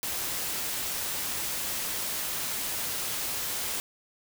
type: noise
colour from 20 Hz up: white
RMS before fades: -32 dBFS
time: 0.03-3.8 s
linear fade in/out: 0 ms
effects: none